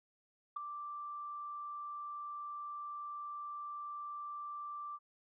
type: tone with ADSR envelope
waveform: sine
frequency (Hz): 1174.7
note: D6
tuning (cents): 0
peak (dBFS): -32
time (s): 0.56-4.99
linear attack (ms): 9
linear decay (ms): 5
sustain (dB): -9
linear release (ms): 43
effects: tanh soft clip ceiling -28 dBFS